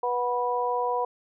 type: harmonic tone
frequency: 245.1 Hz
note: B3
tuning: 13 cents flat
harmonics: 2 / 3 / 4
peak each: -28 / -30 / -27 dBFS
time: 0.03-1.05 s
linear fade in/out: 5 ms
effects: none